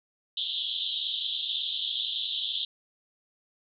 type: band-pass noise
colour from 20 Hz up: white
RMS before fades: -32 dBFS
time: 0.37-2.65 s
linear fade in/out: 2 ms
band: 3100 to 3800 Hz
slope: 96 dB/octave
effects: none